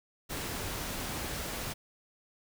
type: noise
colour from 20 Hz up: pink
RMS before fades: -37 dBFS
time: 0.29-1.74 s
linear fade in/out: 20 ms
effects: none